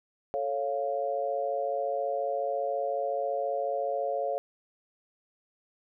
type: chord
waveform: sine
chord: A augmented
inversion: none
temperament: equal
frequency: 440 / 554.4 / 698.5 Hz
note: A4 / C#5 / E#5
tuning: 0 / 0 / 0 cents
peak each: -35 / -30 / -32 dBFS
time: 0.34-4.38 s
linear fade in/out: 0 ms
effects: none